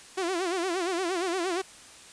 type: tone with vibrato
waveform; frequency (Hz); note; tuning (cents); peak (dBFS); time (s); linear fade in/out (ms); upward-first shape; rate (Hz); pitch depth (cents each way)
sawtooth; 358.7; F4; +46; -23; 0.17-1.62; 10; sine; 8.6; 130
effects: white hiss -49 dBFS RMS until 2.12 s + resampled to 22050 Hz